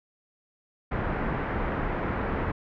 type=low-pass noise; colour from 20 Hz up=pink; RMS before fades=-29 dBFS; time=0.91-2.52 s; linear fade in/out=10 ms; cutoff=1900 Hz; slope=24 dB/octave; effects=none